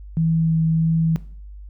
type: tone with vibrato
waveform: sine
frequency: 162.3 Hz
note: E3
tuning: 27 cents flat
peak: -16 dBFS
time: 0.17-1.16 s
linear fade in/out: 0 ms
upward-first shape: sine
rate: 1.6 Hz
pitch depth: 9 cents each way
effects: noise-tail reverb RT60 0.5 s tail -17 dB re dry + added 50 Hz sine -35 dBFS peak until 1.69 s